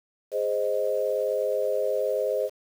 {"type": "chord", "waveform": "sine", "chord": "Ab major", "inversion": "none", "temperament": "equal", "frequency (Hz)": [415.3, 523.3, 622.3], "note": ["Ab4", "C5", "Eb5"], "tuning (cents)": [0, 0, 0], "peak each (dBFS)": [-29, -26, -28], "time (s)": [0.31, 2.5], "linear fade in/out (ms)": 50, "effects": ["8-bit"]}